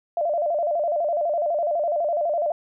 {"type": "tone with vibrato", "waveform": "sine", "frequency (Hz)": 638, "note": "D#5", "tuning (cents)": 43, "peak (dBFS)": -20, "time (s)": [0.17, 2.52], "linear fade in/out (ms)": 2, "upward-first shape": "square", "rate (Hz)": 12, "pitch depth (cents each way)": 120, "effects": []}